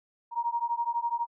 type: beating tone pair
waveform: sine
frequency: 935 / 947 Hz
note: A#5 / A#5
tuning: +5 / +27 cents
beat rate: 12 Hz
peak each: -30 dBFS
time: 0.31-1.27 s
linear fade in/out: 50 ms
effects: none